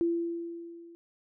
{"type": "tone with level ramp", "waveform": "sine", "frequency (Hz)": 338.6, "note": "E4", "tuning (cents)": 46, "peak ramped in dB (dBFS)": [-23, -48], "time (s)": [0.01, 0.95], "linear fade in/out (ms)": 0, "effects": []}